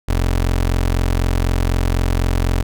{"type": "tone", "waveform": "25% pulse", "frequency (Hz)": 44, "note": "F1", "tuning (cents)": 14, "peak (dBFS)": -11, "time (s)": [0.08, 2.63], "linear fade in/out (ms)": 10, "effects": []}